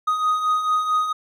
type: beating tone pair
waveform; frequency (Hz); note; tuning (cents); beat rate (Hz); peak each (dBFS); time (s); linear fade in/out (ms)
triangle; 1244.5 / 1249; D#6 / D#6; 0 / +6; 4.5; -25 / -17; 0.07-1.13; 10
effects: none